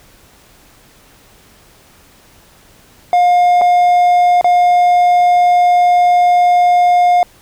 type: tone with dropouts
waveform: triangle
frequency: 711 Hz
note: F5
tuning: 31 cents sharp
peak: -5 dBFS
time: 3.13-7.23 s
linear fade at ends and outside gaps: 1 ms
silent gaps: 3.613-3.617 / 4.412-4.444 s
effects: pink hiss -46 dBFS RMS until 7.41 s